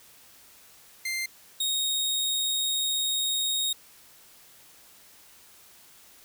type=tone pair in turn; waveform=sawtooth; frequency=2093 / 3739 Hz; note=C7 / A#7; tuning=0 / +4 cents; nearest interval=minor seventh; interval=1004 cents; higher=second; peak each=-25 / -22 dBFS; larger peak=second; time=1.05-1.26 / 1.6-3.73 s; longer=second; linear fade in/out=5 ms; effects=white hiss -54 dBFS RMS until 6.24 s